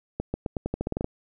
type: accelerating click train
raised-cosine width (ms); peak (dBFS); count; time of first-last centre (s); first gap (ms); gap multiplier
2; -14; 12; 0.2-1.044; 140; 0.87
effects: none